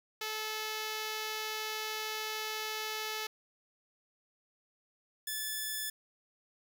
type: tone pair in turn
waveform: 5% pulse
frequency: 433.5 / 1734 Hz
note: A4 / A6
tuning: -26 / -26 cents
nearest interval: 2 octaves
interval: 2400 cents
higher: second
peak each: -24 dBFS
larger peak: neither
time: 0.21-3.27 / 5.27-5.9 s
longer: first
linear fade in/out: 5 ms
effects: none